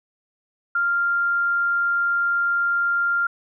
sine tone, 1394 Hz, F6, 4 cents flat, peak -18 dBFS, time 0.75-3.27 s, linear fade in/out 5 ms, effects none

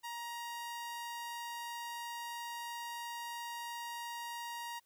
sawtooth tone, 943 Hz, A#5, 20 cents sharp, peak -37 dBFS, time 0.03-4.8 s, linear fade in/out 20 ms, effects white hiss -75 dBFS RMS until 4.85 s

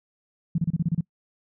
sine tone bursts, 166.4 Hz, E3, 17 cents sharp, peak -19 dBFS, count 8, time 0.55-1.009 s, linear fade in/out 5 ms, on 32 ms, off 29 ms, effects noise-tail reverb RT60 0.1 s tail -25 dB re dry

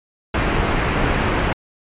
pink low-pass noise, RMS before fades -19 dBFS, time 0.34-1.53 s, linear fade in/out 5 ms, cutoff 2700 Hz, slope 24 dB/octave, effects resampled to 8000 Hz

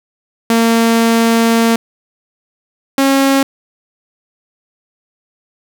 sawtooth tone pair in turn, 229 / 272.3 Hz, A#3 / C#4, -31 / -31 cents, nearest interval minor third, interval 300 cents, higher second, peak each -5 dBFS, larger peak neither, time 0.5-1.76 / 2.98-3.43 s, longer first, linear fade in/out 2 ms, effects none

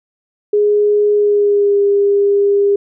sine tone with pitch glide, 415.3 to 403 Hz, G#4 to G4, 0 to +48 cents, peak -9 dBFS, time 0.53-2.76 s, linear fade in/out 5 ms, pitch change -52 cents, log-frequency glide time 1.14-1.8 s, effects none

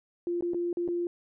sine tone with dropouts, 347.4 Hz, F4, 9 cents flat, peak -27 dBFS, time 0.27-1.07 s, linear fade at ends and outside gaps 1 ms, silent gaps 0.409-0.424 / 0.535-0.545 / 0.729-0.771 / 0.878-0.886 s, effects none

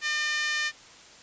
5% pulse tone with high-pass filter, 603 Hz, D5, 46 cents sharp, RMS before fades -28 dBFS, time 0.01-0.72 s, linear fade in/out 50 ms, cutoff 1700 Hz, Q 4, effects white hiss -50 dBFS RMS until 1.22 s + resampled to 16000 Hz

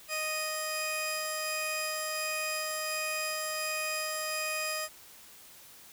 15% pulse tone pair together, 622.1 / 2487 Hz, D#5 / D#7, 0 / -1 cents, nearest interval 2 octaves, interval 2399 cents, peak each -28 dBFS, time 0.08-4.89 s, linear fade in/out 50 ms, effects white hiss -53 dBFS RMS until 5.92 s

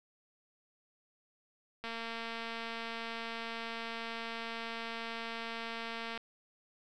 click train, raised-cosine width 0.3 ms, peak -25 dBFS, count 994, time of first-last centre 1.84-6.176 s, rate 229 Hz, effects none

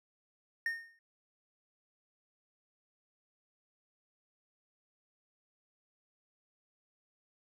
triangle tone with exponential decay, 1836 Hz, A#6, 27 cents flat, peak -27 dBFS, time 0.66-0.99 s, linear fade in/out 2 ms, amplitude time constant 70 ms, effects none

